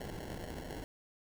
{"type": "noise with sample-and-hold", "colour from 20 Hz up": "pink", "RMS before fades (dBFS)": -43, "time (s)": [0, 0.84], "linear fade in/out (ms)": 2, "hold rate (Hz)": 1225, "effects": []}